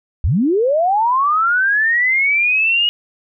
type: linear sweep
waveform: sine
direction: up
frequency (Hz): 55 to 2900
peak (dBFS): -12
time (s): 0.24-2.89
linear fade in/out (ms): 0
effects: none